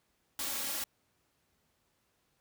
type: noise with comb filter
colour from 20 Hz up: white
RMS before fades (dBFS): -36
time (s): 0.39-0.84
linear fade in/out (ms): 2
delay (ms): 3.6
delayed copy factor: +0.65
effects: pink hiss -75 dBFS RMS until 2.4 s + high-pass 60 Hz 12 dB/octave